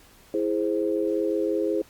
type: chord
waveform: sine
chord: E augmented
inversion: none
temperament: equal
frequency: 329.6 / 415.3 / 523.3 Hz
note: E4 / G#4 / B#4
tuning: 0 / 0 / 0 cents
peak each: -26 / -26 / -28 dBFS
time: 0.34-1.82 s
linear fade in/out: 2 ms
effects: pink hiss -54 dBFS RMS until 1.89 s + Opus 48 kbps